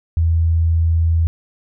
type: tone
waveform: sine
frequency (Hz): 82.41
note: E2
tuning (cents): 0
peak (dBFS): -12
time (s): 0.17-1.27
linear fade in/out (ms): 0
effects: none